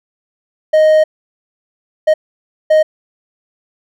triangle tone bursts at uneven times, 622.3 Hz, D#5, in tune, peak -4 dBFS, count 3, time 0.73-1.04 / 2.07-2.14 / 2.7-2.83 s, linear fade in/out 10 ms, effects none

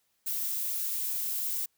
violet noise, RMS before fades -32 dBFS, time 0.26-1.66 s, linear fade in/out 10 ms, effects white hiss -74 dBFS RMS until 1.77 s

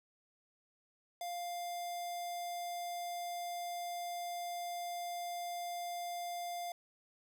square tone with notch filter, 700 Hz, F5, 4 cents sharp, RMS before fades -41 dBFS, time 1.21-6.72 s, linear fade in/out 2 ms, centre 1600 Hz, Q 1.1, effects none

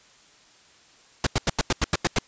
pink noise bursts, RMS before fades -21 dBFS, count 9, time 1.24-2.187 s, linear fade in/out 2 ms, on 27 ms, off 88 ms, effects white hiss -55 dBFS RMS until 2.27 s + resampled to 16000 Hz

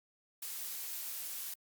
blue noise, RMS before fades -41 dBFS, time 0.42-1.54 s, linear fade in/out 5 ms, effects Opus 48 kbps

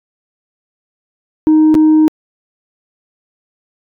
sine tone with dropouts, 311.1 Hz, D#4, in tune, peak -3 dBFS, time 1.47-2.08 s, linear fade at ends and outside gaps 0 ms, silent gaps 1.743-1.751 s, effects tanh soft clip ceiling -4 dBFS

